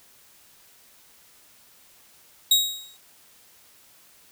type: tone with exponential decay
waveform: sawtooth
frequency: 3800 Hz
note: A#7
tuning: 33 cents sharp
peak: -10 dBFS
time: 2.51-2.97 s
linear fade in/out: 5 ms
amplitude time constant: 100 ms
effects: white hiss -55 dBFS RMS until 4.31 s